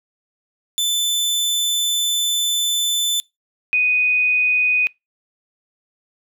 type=tone pair in turn; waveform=sawtooth / sine; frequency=3520 / 2489 Hz; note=A7 / D#7; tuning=0 / 0 cents; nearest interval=tritone; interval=600 cents; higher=first; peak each=-14 dBFS; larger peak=neither; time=0.78-3.2 / 3.73-4.87 s; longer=first; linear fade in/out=0 ms; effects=noise-tail reverb RT60 0.2 s tail -24 dB re dry